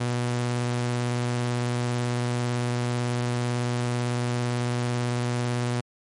sawtooth tone with vibrato, 121.7 Hz, B2, 25 cents flat, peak -20 dBFS, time 0-5.81 s, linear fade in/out 10 ms, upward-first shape sine, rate 18 Hz, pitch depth 11 cents each way, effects MP3 48 kbps

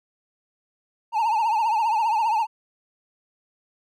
triangle tone with vibrato, 886 Hz, A5, 12 cents sharp, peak -17 dBFS, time 1.12-2.47 s, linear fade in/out 50 ms, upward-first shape triangle, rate 15 Hz, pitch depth 120 cents each way, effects none

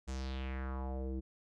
square tone with low-pass filter sweep, 65.7 Hz, C2, 8 cents sharp, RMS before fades -39 dBFS, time 0.07-1.21 s, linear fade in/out 20 ms, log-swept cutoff 7800 to 310 Hz, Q 2.9, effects none

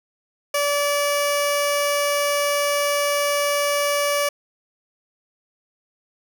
15% pulse tone with notch filter, 577 Hz, D5, 31 cents flat, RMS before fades -21 dBFS, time 0.54-4.29 s, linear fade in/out 5 ms, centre 1500 Hz, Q 1.5, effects none

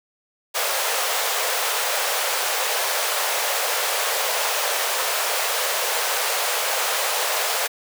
pink high-pass noise, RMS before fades -23 dBFS, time 0.54-7.68 s, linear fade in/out 20 ms, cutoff 470 Hz, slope 48 dB/octave, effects none

